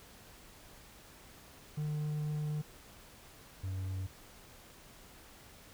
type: tone pair in turn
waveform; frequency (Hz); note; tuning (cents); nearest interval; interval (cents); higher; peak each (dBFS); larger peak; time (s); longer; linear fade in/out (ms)
triangle; 150.7 / 94.58; D3 / F#2; +45 / +39; minor sixth; 806; first; -31 / -33; first; 1.77-2.62 / 3.63-4.07; first; 10
effects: pink hiss -56 dBFS RMS until 5.73 s